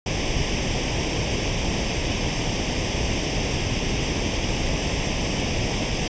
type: noise with comb filter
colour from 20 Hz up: pink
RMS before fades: -24 dBFS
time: 0.06-6.08 s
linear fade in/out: 5 ms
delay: 0.36 ms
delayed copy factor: +0.75
effects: resampled to 16000 Hz